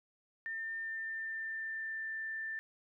sine tone with pitch glide, 1803 to 1779.2 Hz, A6 to A6, +42 to +19 cents, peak -37 dBFS, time 0.46-2.59 s, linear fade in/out 0 ms, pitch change -23 cents, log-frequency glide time 0.59-2.1 s, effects none

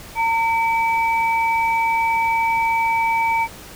sine tone pair together, 910.1 / 2300 Hz, A#5 / D7, -42 / -37 cents, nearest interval octave + major third, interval 1605 cents, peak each -17 / -22 dBFS, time 0.15-3.48 s, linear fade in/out 50 ms, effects pink hiss -39 dBFS RMS until 3.75 s

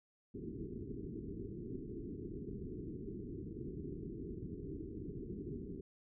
white low-pass noise, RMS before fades -45 dBFS, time 0.34-5.81 s, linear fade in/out 5 ms, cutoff 420 Hz, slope 96 dB/octave, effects none

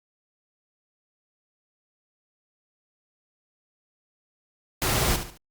pink noise with echo, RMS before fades -24 dBFS, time 4.82-5.16 s, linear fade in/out 0 ms, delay 71 ms, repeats 3, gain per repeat -9 dB, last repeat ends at 5.373 s, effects Opus 48 kbps

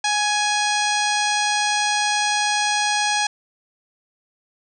harmonic tone with a mistuned harmonic, 830.6 Hz, G#5, in tune, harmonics 1 / 2 / 3 / 4 / 5 / 6 / 7 / 8 / 10, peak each -22 / -25 / -27 / -28 / -29 / -30 / -30 / -31 / -32 dBFS, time 0.04-3.27 s, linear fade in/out 5 ms, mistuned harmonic 2, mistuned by +16 cents, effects none

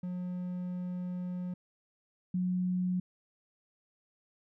triangle / sine tone pair in turn, 180 / 181.78 Hz, F#3 / F#3, -47 / -30 cents, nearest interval unison, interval 17 cents, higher second, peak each -32 / -28 dBFS, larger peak second, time 0.03-1.54 / 2.34-3 s, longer first, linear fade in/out 5 ms, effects none

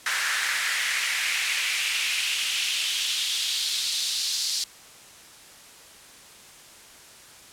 pink noise with high-pass filter sweep, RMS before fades -26 dBFS, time 0.06-4.64 s, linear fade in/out 2 ms, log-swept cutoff 1600 to 4600 Hz, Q 2.7, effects white hiss -48 dBFS RMS until 7.52 s + low-pass 10000 Hz 12 dB/octave

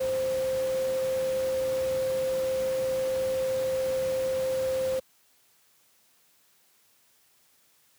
sine tone in noise, 523.3 Hz, C5, in tune, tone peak -25 dBFS, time 0-5 s, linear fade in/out 10 ms, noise pink, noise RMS -40 dBFS, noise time 0-5 s, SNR +12 dB, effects white hiss -64 dBFS RMS until 7.98 s + high-pass 80 Hz 12 dB/octave

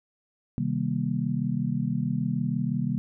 sine chord, C minor seventh, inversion none, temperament just, 130.81 / 156.98 / 196.22 / 235.5 Hz, C3 / Eb3 / G3 / Bb3, 0 / +16 / +2 / +18 cents, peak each -30 dBFS, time 0.58-2.98 s, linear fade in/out 0 ms, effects none

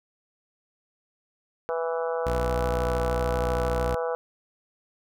harmonic tone, 164.81 Hz, E3, in tune, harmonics 3 / 4 / 5 / 6 / 7 / 8 / 9, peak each -27 / -33 / -35 / -38 / -39 / -39 / -41 dBFS, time 1.69-4.15 s, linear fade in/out 0 ms
sawtooth tone with vibrato, 61.4 Hz, B1, 9 cents flat, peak -23 dBFS, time 2.26-3.95 s, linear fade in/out 5 ms, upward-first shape square, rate 13 Hz, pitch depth 88 cents each way
effects none

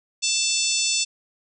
harmonic tone with a mistuned harmonic, 886 Hz, A5, 12 cents sharp, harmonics 3 / 4 / 5 / 6 / 7 / 8 / 9, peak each -28 / -28 / -28 / -28 / -28 / -28 / -28 dBFS, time 0.22-1.05 s, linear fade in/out 20 ms, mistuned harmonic 7, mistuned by -35 cents, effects none

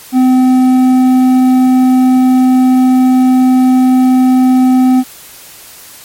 sine tone with hard clipping, 256 Hz, C4, 38 cents flat, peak -6 dBFS, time 0.12-5.04 s, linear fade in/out 50 ms, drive 6 dB, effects white hiss -34 dBFS RMS until 6.04 s + MP3 64 kbps

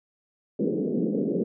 pink band-pass noise, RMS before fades -26 dBFS, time 0.59-1.44 s, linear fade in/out 5 ms, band 170 to 480 Hz, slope 48 dB/octave, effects none

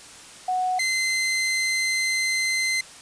sine / sawtooth tone pair in turn, 738 / 2068 Hz, F#5 / C7, -5 / -21 cents, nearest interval octave + tritone, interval 1784 cents, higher second, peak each -21 / -18 dBFS, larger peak second, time 0.48-0.79 / 0.79-2.81 s, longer second, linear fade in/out 5 ms, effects white hiss -44 dBFS RMS until 3.01 s + resampled to 22050 Hz

